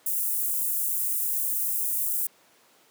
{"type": "high-pass noise", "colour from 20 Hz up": "white", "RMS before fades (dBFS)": -27, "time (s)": [0.06, 2.27], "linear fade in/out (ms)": 5, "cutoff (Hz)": 9300, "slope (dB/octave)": 24, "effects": ["pink hiss -59 dBFS RMS until 2.9 s", "high-pass 300 Hz 12 dB/octave"]}